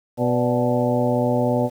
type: harmonic tone with a mistuned harmonic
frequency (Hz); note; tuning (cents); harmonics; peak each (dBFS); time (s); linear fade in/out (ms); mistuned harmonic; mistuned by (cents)
123.7; B2; +3; 1 / 2 / 3 / 4 / 5 / 6 / 7; -24 / -22 / -29 / -24 / -23 / -30 / -29; 0.17-1.7; 50; 5; -76
effects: 8-bit